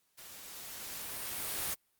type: noise with level ramp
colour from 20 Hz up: white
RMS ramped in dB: -51 to -34 dBFS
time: 0.17-1.75 s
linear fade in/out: 20 ms
effects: white hiss -75 dBFS RMS until 1.99 s + Opus 48 kbps